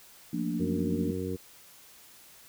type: chord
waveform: sine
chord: Bb major seventh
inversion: second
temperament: equal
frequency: 174.61 / 220 / 233.1 / 293.7 Hz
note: F3 / A3 / Bb3 / D4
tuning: 0 / 0 / 0 / 0 cents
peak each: -33 / -39 / -33 / -33 dBFS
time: 0.33-1.11 s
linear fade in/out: 5 ms
type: harmonic tone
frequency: 92.5 Hz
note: F#2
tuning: in tune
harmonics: 1 / 2 / 3 / 4 / 5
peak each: -37 / -37 / -37 / -37 / -37 dBFS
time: 0.59-1.37 s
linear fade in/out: 20 ms
effects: white hiss -54 dBFS RMS until 2.48 s